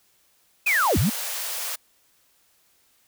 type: linear two-way sweep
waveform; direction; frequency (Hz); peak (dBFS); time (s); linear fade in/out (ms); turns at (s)
sine; down then up; 2584 to 69.3 to 241.9; -18; 0.66-1.1; 10; 0.98
type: high-pass noise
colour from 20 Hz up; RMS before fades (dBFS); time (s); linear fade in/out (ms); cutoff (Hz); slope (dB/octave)
white; -30; 0.66-1.76; 10; 480; 48
effects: white hiss -63 dBFS RMS until 3.07 s